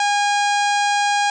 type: harmonic tone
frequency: 817 Hz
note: G#5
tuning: 29 cents flat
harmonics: 1 / 2 / 3 / 4 / 5 / 6 / 7 / 8 / 9 / 10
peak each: -17 / -23 / -27 / -29 / -31 / -33 / -34 / -35 / -36 / -37 dBFS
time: 0-1.3 s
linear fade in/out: 2 ms
effects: none